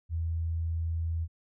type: tone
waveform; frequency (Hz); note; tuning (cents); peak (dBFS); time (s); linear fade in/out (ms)
sine; 82.41; E2; 0; -28; 0.09-1.28; 50
effects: none